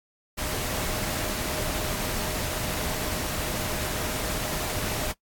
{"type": "tone in noise", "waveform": "sine", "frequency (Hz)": 617, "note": "D#5", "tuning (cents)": -15, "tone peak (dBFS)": -40, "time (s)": [0.37, 5.13], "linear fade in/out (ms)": 20, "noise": "pink", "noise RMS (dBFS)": -30, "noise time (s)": [0.37, 5.13], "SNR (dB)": -13, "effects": ["noise-tail reverb RT60 0.1 s tail -19 dB re dry", "AAC 64 kbps"]}